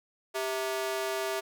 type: ring-modulated tone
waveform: sawtooth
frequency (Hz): 523.3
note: C5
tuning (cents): 0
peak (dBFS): -23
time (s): 0.34-1.41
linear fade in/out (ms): 20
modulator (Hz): 129
effects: none